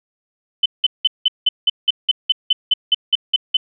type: tone bursts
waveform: sine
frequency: 3036 Hz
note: F#7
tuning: 44 cents sharp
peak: -10 dBFS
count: 15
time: 0.63-3.57 s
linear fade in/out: 5 ms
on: 28 ms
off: 180 ms
effects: none